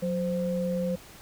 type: tone pair together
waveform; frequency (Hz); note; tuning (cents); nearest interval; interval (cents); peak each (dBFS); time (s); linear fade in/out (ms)
sine; 182.1 / 519.5; F#3 / C5; -27 / -12; octave + tritone; 1815; -28 / -29; 0.02-0.96; 10
effects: pink hiss -49 dBFS RMS until 1.21 s